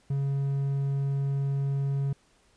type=tone; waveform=triangle; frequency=138.59 Hz; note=C#3; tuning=in tune; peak=-23 dBFS; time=0.1-2.13 s; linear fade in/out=5 ms; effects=pink hiss -64 dBFS RMS until 2.56 s + resampled to 22050 Hz